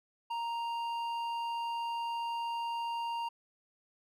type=tone with hard clipping; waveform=sine; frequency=932.3 Hz; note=A#5; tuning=in tune; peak=-35 dBFS; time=0.3-3.29 s; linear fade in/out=10 ms; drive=8 dB; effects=none